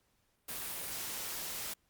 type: noise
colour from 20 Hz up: white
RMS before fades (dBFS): -40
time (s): 0.48-1.74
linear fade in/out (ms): 10
effects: pink hiss -75 dBFS RMS until 1.89 s + Opus 48 kbps